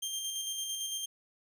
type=tone with tremolo; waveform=20% pulse; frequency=3178 Hz; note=G7; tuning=23 cents sharp; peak=-28 dBFS; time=0.02-1.06 s; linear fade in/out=10 ms; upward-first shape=square; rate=8.9 Hz; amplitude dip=30%; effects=none